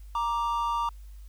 triangle tone pair together, 936.9 / 1175 Hz, A#5 / D6, +8 / +1 cents, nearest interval major third, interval 393 cents, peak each -26 / -27 dBFS, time 0.15-0.89 s, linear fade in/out 2 ms, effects added 50 Hz sine -42 dBFS peak until 1.28 s + white hiss -64 dBFS RMS until 1.28 s

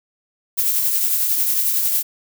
violet noise with tremolo, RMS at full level -17 dBFS, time 0.57-2.03 s, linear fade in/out 20 ms, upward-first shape triangle, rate 11 Hz, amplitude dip 40%, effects none

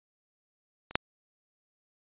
clicks, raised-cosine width 0.3 ms, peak -27 / -6 dBFS, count 2, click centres 0.91 / 0.955 s, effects resampled to 8000 Hz

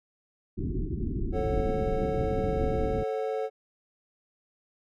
pink low-pass noise, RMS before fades -30 dBFS, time 0.57-3.04 s, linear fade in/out 20 ms, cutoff 390 Hz, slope 96 dB/octave
triangle chord, F# minor, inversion first, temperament equal with one note detuned, 440 / 545.5 / 740 Hz, A4 / C#5 / F#5, 0 / -28 / 0 cents, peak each -28 / -31 / -34 dBFS, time 1.32-3.5 s, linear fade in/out 50 ms
effects none

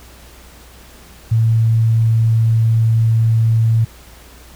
sine tone, 113 Hz, A2, 47 cents sharp, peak -10 dBFS, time 1.31-3.85 s, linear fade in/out 10 ms, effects added 60 Hz sine -42 dBFS peak until 4.55 s + pink hiss -43 dBFS RMS until 4.55 s

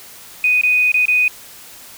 sine tone with dropouts, 2489 Hz, D#7, in tune, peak -11 dBFS, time 0.44-1.28 s, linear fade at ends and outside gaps 2 ms, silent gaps 0.613-0.634 / 0.918-0.942 / 1.055-1.082 s, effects white hiss -39 dBFS RMS until 1.97 s

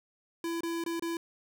square tone with dropouts, 335 Hz, E4, 28 cents sharp, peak -32 dBFS, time 0.44-1.17 s, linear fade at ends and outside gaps 2 ms, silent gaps 0.607-0.633 / 0.839-0.862 / 0.996-1.023 s, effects none

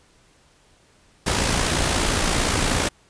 pink noise with amplitude modulation, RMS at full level -19 dBFS, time 1.26-2.89 s, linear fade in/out 10 ms, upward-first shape sine, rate 57.2 Hz, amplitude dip 45%, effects pink hiss -57 dBFS RMS until 3.09 s + resampled to 22050 Hz

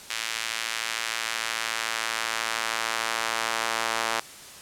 sawtooth tone with high-pass filter sweep, 113.2 Hz, A2, 50 cents sharp, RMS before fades -29 dBFS, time 0.1-4.2 s, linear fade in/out 5 ms, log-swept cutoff 2200 to 920 Hz, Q 0.92, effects white hiss -44 dBFS RMS until 4.61 s + low-pass 10000 Hz 12 dB/octave

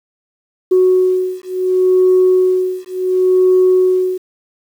sine beating tone pair, 369.2 / 369.9 Hz, F#4 / F#4, -4 / 0 cents, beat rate 0.7 Hz, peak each -12 dBFS, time 0.71-4.18 s, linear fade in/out 10 ms, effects tanh soft clip ceiling -3 dBFS + 7-bit

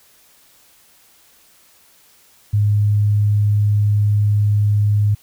sine tone, 103.83 Hz, G#2, in tune, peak -12 dBFS, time 2.53-5.15 s, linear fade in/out 10 ms, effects white hiss -52 dBFS RMS until 5.22 s

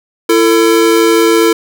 square tone pair together, 335.5 / 447.8 Hz, E4 / A4, +31 / +30 cents, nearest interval perfect fourth, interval 499 cents, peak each -10 dBFS, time 0.29-1.53 s, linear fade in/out 5 ms, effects none

